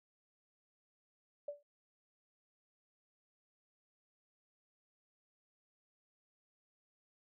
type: tone with exponential decay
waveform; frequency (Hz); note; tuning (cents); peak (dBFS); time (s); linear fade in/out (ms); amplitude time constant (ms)
sine; 580; D5; -22; -36; 1.48-1.63; 5; 32
effects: none